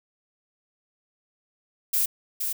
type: noise with echo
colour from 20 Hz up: violet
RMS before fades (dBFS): -23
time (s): 1.93-2.06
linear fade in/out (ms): 10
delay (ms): 470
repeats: 1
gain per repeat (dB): -5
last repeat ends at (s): 2.53
effects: none